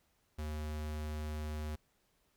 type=tone; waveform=square; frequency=76.2 Hz; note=D#2; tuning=36 cents flat; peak=-38 dBFS; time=0.38-1.76 s; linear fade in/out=10 ms; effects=pink hiss -75 dBFS RMS until 2.36 s